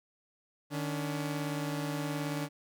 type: tone pair together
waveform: sawtooth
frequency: 151.46 / 284.1 Hz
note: D#3 / C#4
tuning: -46 / +43 cents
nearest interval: major seventh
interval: 1089 cents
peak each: -31 / -32 dBFS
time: 0.7-2.49 s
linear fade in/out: 50 ms
effects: none